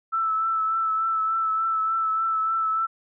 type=tone with vibrato; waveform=sine; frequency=1318.5 Hz; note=E6; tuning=in tune; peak=-21 dBFS; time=0.12-2.87 s; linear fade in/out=20 ms; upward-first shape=triangle; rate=3.4 Hz; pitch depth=27 cents each way; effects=none